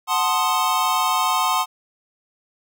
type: chord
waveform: square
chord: F# diminished seventh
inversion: none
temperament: equal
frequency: 740 / 880 / 1046.5 / 1244.5 Hz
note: F#5 / A5 / C6 / Eb6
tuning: 0 / 0 / 0 / 0 cents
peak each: -26 / -25 / -22 / -25 dBFS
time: 0.07-1.66 s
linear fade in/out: 50 ms
effects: none